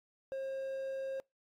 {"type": "tone with quantisation", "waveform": "triangle", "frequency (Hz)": 536, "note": "C5", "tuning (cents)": 42, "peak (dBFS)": -34, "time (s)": [0.32, 1.2], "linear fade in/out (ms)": 0, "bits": 10, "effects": ["noise-tail reverb RT60 0.2 s tail -26 dB re dry", "AAC 48 kbps"]}